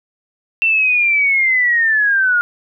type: linear sweep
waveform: sine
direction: down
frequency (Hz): 2700 to 1411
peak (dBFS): -11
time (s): 0.62-2.41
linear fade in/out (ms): 0
effects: none